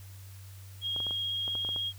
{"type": "tone with vibrato", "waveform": "sine", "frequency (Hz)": 3266, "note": "G#7", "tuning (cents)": -30, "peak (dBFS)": -30, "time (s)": [0.81, 1.93], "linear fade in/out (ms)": 50, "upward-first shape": "triangle", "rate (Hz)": 16, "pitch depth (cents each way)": 15}
{"type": "clicks", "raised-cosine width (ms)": 1, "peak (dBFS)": -29, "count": 9, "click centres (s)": [0.963, 1.003, 1.067, 1.109, 1.479, 1.553, 1.649, 1.69, 1.762]}
{"effects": ["added 96 Hz sine -45 dBFS peak until 1.98 s", "white hiss -56 dBFS RMS until 1.98 s"]}